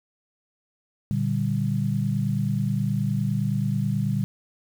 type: chord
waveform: sine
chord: G minor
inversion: first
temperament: just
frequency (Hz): 117.6 / 147 / 196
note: Bb2 / D3 / G3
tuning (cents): +16 / +2 / 0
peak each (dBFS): -26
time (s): 1.11-4.24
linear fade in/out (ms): 0
effects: 8-bit